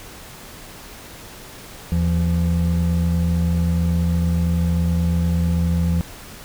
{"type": "tone pair together", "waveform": "triangle", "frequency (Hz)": [80.93, 170], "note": ["E2", "F3"], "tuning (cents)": [-31, -46], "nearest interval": "octave + minor second", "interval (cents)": 1285, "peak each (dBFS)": -17, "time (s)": [1.92, 6.01], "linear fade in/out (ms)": 0, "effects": ["pink hiss -39 dBFS RMS until 6.44 s"]}